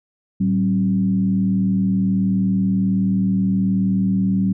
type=tone with frequency modulation; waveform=sine; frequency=190.5 Hz; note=G3; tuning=49 cents flat; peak=-15 dBFS; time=0.4-4.53 s; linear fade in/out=10 ms; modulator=78.7 Hz; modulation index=0.6; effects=none